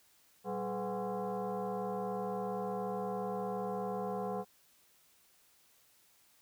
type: tone with frequency modulation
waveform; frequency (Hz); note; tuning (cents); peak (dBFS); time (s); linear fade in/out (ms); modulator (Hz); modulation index
sine; 115.4; A#2; -17; -34; 0.44-4.45; 50; 308; 2.6
effects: white hiss -67 dBFS RMS until 6.41 s